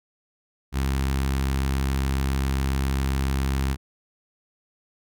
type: tone with notch filter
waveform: sawtooth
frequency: 67.3 Hz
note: C2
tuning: 49 cents sharp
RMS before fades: -24 dBFS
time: 0.72-3.77 s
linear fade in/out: 50 ms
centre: 550 Hz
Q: 1.3
effects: none